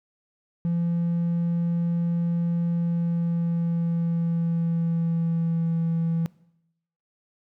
triangle tone with pitch glide, 170.4 to 165.64 Hz, F3 to E3, -42 to +9 cents, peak -19 dBFS, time 0.65-6.26 s, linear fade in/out 0 ms, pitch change -49 cents, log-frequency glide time 2.68-5.78 s, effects noise-tail reverb RT60 0.8 s tail -22 dB re dry + tanh soft clip ceiling -16 dBFS

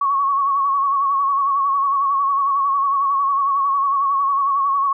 sine tone with vibrato, 1108.7 Hz, C#6, in tune, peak -15 dBFS, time 0.01-4.93 s, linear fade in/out 5 ms, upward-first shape sine, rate 11 Hz, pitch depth 48 cents each way, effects none

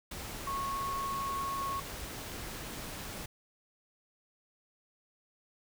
sine tone in noise, 1100 Hz, C#6, 14 cents flat, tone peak -33 dBFS, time 0.47-1.8 s, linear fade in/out 5 ms, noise pink, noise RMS -42 dBFS, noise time 0.11-3.26 s, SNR +6 dB, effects none

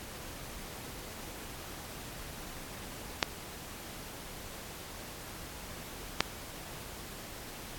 clicks, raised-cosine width 0.2 ms, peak -6 dBFS, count 2, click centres 3.228 / 6.206 s, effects pink hiss -45 dBFS RMS until 7.78 s + AAC 64 kbps

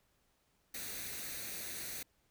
white noise with comb filter, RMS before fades -43 dBFS, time 0.74-2.03 s, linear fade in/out 5 ms, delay 0.48 ms, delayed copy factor +0.55, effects pink hiss -75 dBFS RMS until 2.3 s

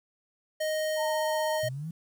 square tone, 622 Hz, D#5, 1 cent flat, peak -28 dBFS, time 0.6-1.69 s, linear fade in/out 10 ms
sine tone with vibrato, 910 Hz, A#5, 42 cents flat, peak -31 dBFS, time 0.96-1.61 s, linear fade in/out 50 ms, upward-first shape sine, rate 16 Hz, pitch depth 29 cents each way
sine exponential sweep, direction up, 115.8 to 170 Hz, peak -33 dBFS, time 1.63-1.91 s, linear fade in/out 5 ms
effects 10-bit

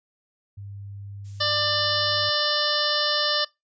sine tone, 100.1 Hz, G2, 37 cents sharp, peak -35 dBFS, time 0.57-2.3 s, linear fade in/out 10 ms
violet noise, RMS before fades -45 dBFS, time 1.24-1.61 s, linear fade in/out 20 ms
harmonic tone, 594 Hz, D5, 20 cents sharp, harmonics 1 / 2 / 3 / 5 / 6 / 7 / 8 / 9, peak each -29 / -29 / -29 / -29 / -29 / -29 / -29 / -29 dBFS, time 1.4-3.45 s, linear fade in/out 10 ms
clicks, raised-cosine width 0.3 ms, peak -37 dBFS, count 2, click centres 2.829 / 2.876 s
effects noise-tail reverb RT60 0.2 s tail -24 dB re dry + resampled to 16000 Hz

